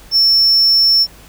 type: tone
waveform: triangle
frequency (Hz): 5400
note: E8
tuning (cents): +41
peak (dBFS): -7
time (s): 0.11-1.07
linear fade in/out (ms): 50
effects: added 50 Hz sine -42 dBFS peak until 1.28 s + pink hiss -42 dBFS RMS until 1.28 s